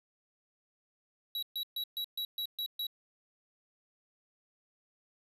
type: tone bursts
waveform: square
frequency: 3892 Hz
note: B7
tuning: 26 cents flat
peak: -34 dBFS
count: 8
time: 1.35-2.868 s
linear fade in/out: 2 ms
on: 76 ms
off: 130 ms
effects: resampled to 32000 Hz